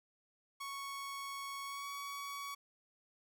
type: tone with pitch glide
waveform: sawtooth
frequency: 1109 to 1126.4 Hz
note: C#6 to C#6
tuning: 0 to +27 cents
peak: -38 dBFS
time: 0.6-2.55 s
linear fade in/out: 10 ms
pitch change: +27 cents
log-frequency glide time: 1.65-1.87 s
effects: none